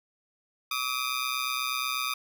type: ring-modulated tone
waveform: 15% pulse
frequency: 1211 Hz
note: D#6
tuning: 47 cents flat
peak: -19 dBFS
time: 0.71-2.14 s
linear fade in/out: 5 ms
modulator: 64.1 Hz
effects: none